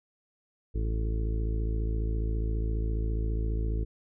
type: harmonic tone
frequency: 54.7 Hz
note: A1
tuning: 9 cents flat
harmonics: 1 / 2 / 3 / 4 / 5 / 6 / 7 / 8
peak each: -27 / -35 / -45 / -44 / -47 / -42 / -48 / -43 dBFS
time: 0.74-3.85 s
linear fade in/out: 20 ms
effects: none